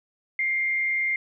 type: tone with frequency modulation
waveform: sine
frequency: 2110 Hz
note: C7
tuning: 14 cents sharp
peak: -22 dBFS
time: 0.39-1.16 s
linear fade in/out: 2 ms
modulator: 131 Hz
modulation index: 0.3
effects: none